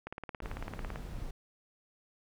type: click train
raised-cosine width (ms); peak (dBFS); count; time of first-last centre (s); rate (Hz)
0.5; -25; 17; 0.07-0.959; 18
type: noise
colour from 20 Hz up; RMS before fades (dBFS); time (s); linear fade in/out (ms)
brown; -41; 0.42-1.31; 5
effects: none